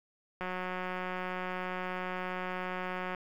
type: click train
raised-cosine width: 0.5 ms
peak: -22 dBFS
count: 502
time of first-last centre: 0.41-3.148 s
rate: 183 Hz
effects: 10-bit